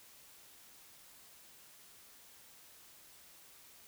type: silence
effects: white hiss -59 dBFS RMS until 3.87 s